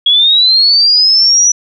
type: linear sweep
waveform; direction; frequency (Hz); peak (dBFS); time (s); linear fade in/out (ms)
sine; up; 3305 to 5920; -5; 0.06-1.52; 5
effects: none